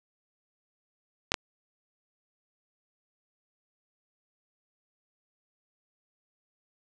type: clicks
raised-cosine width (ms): 0.2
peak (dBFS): -8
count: 2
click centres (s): 1.319 / 1.342
effects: none